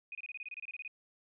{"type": "tone bursts", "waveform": "sine", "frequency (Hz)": 2489, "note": "D#7", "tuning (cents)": 0, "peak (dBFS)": -40, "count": 14, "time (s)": [0.12, 0.878], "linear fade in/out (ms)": 2, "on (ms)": 30, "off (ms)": 26, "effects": []}